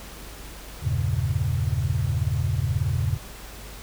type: chord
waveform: sine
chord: E diminished seventh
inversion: none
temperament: equal with one note detuned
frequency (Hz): 81.55 / 98 / 116.54 / 138.59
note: E2 / G2 / Bb2 / Db3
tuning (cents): -18 / 0 / 0 / 0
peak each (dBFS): -27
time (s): 0.82-3.18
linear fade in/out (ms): 20
effects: added 50 Hz sine -42 dBFS peak until 3.82 s + pink hiss -42 dBFS RMS until 3.82 s

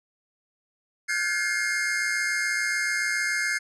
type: tone cluster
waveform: square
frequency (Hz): 1415 / 1529 / 1596 / 1712 / 2128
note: F6 / G6 / G6 / A6 / C7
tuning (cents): +22 / -44 / +31 / -48 / +29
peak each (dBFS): -36 / -34 / -35 / -30 / -28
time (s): 1.08-3.59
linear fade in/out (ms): 20
effects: resampled to 24000 Hz

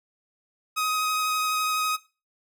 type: tone with vibrato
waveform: sawtooth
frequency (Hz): 1259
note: D#6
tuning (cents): +20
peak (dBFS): -20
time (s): 0.76-1.97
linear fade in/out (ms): 20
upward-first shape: triangle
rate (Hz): 12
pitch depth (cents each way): 13
effects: noise-tail reverb RT60 0.3 s tail -17 dB re dry

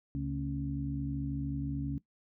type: harmonic tone with a mistuned harmonic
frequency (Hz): 69.3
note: C#2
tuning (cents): 0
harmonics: 1 / 2 / 3 / 4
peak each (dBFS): -40 / -35 / -45 / -36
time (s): 0.15-1.98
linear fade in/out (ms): 0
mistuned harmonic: 3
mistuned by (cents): +130
effects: noise-tail reverb RT60 0.1 s tail -18 dB re dry

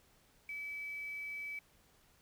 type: tone with quantisation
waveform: sine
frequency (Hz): 2296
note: D7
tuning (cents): -40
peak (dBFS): -40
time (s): 0.49-1.59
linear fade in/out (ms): 2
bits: 10
effects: pink hiss -68 dBFS RMS until 2.21 s

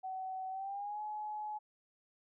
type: tone with pitch glide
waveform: sine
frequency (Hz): 755 to 847.5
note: F#5 to G#5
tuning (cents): +35 to +35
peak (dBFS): -38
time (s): 0.03-1.59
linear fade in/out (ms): 20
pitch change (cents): +200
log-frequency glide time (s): 0.5-1.01
effects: none

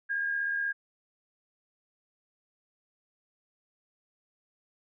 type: tone pair together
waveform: sine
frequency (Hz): 1622 / 1698.4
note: G#6 / G#6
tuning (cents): -41 / +38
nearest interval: minor second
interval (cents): 79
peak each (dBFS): -28 / -39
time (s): 0.09-0.73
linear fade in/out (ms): 20
effects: none

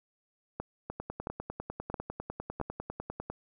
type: two click trains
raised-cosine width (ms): 1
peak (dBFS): -22 / -20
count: 25 / 4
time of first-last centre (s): 0.9-3.3 / 0.6-2.613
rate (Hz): 10 / 1.49
effects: none

